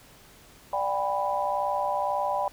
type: chord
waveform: sine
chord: G major seventh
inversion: second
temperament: equal with one note detuned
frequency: 587.3 / 740 / 801.9 / 987.8 Hz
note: D5 / F#5 / G5 / B5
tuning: 0 / 0 / +39 / 0 cents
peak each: -30 / -34 / -29 / -29 dBFS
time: 0.73-2.48 s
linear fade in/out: 2 ms
effects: pink hiss -53 dBFS RMS until 2.52 s